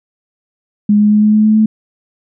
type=tone with pitch steps; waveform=sine; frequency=207.7 / 209.3 / 210.8 / 212.4 / 214 / 215.6 / 217.3 Hz; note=G#3 / G#3 / G#3 / G#3 / A3 / A3 / A3; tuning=0 / +14 / +26 / +39 / -48 / -35 / -21 cents; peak=-6 dBFS; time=0.89-1.66 s; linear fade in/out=5 ms; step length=110 ms; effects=none